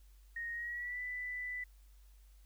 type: tone with pitch glide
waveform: sine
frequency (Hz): 1864.7 to 1987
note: A#6 to B6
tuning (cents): 0 to +10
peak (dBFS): -38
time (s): 0.36-1.64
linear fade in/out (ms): 5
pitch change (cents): +110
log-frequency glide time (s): 0.52-1.01
effects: added 49 Hz sine -57 dBFS peak until 2.45 s + white hiss -72 dBFS RMS until 2.45 s